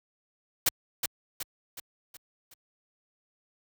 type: noise with echo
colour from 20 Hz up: white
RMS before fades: -23 dBFS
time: 0.66-0.69 s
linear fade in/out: 5 ms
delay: 370 ms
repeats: 5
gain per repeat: -6 dB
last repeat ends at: 2.54 s
effects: high-pass 60 Hz 12 dB/octave